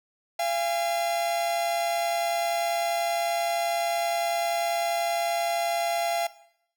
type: tone pair together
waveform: 45% pulse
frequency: 685 / 815.5 Hz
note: F5 / G#5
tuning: -34 / -32 cents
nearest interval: minor third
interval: 302 cents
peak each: -26 / -31 dBFS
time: 0.39-6.27 s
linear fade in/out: 5 ms
effects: noise-tail reverb RT60 0.7 s tail -17 dB re dry